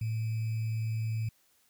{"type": "tone with sample-and-hold", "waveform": "sine", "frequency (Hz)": 111.3, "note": "A2", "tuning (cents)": 20, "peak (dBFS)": -29, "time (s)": [0.01, 1.29], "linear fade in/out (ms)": 5, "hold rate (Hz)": 2450, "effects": ["white hiss -68 dBFS RMS until 1.69 s"]}